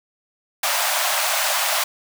pink high-pass noise, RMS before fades -21 dBFS, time 0.63-1.84 s, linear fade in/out 5 ms, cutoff 580 Hz, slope 96 dB/octave, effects none

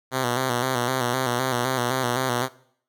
5% pulse tone with vibrato, 125.9 Hz, B2, 34 cents sharp, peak -11 dBFS, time 0.11-2.49 s, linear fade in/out 50 ms, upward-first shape square, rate 3.9 Hz, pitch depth 64 cents each way, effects noise-tail reverb RT60 0.6 s tail -20 dB re dry

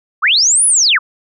sine linear two-way sweep, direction up then down, 1005 to 10320 to 1005 Hz, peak -8 dBFS, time 0.22-0.99 s, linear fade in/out 20 ms, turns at 0.66 s, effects none

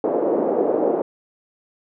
white band-pass noise, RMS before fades -20 dBFS, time 0.04-1.02 s, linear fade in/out 2 ms, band 290 to 580 Hz, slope 24 dB/octave, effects none

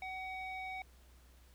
square tone with low-pass filter, 752 Hz, F#5, 28 cents sharp, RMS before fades -43 dBFS, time 0.02-0.82 s, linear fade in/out 2 ms, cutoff 2700 Hz, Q 7.1, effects added 62 Hz sine -59 dBFS peak until 1.54 s + pink hiss -67 dBFS RMS until 1.54 s

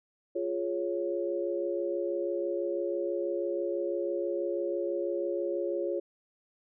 sine chord, Db major, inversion first, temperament equal, 349.2 / 415.3 / 554.4 Hz, F4 / Ab4 / Db5, 0 / 0 / 0 cents, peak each -32 / -35 / -33 dBFS, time 0.35-6 s, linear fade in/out 10 ms, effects none

